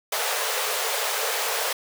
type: high-pass noise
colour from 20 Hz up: pink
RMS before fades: -26 dBFS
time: 0.12-1.73 s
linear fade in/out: 5 ms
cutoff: 420 Hz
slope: 96 dB/octave
effects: none